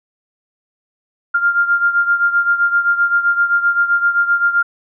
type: beating tone pair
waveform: sine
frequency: 1396.9 / 1404.6 Hz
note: F6 / F6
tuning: 0 / +10 cents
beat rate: 7.7 Hz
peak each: -13 / -18 dBFS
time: 1.34-4.63 s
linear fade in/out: 10 ms
effects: none